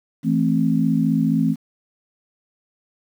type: chord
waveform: sine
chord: A minor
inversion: second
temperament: just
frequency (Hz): 165 / 220 / 264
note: E3 / A3 / C4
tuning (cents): +2 / 0 / +16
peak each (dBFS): -20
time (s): 0.23-1.56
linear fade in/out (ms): 50
effects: 8-bit